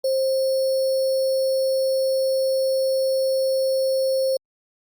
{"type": "tone with sample-and-hold", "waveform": "sine", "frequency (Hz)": 530, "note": "C5", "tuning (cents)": 22, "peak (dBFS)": -18, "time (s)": [0.04, 4.37], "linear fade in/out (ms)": 5, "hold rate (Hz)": 4900, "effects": ["Opus 48 kbps"]}